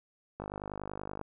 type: click train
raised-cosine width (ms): 1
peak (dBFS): -24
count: 42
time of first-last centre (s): 0.4-1.213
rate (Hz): 50.4
effects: none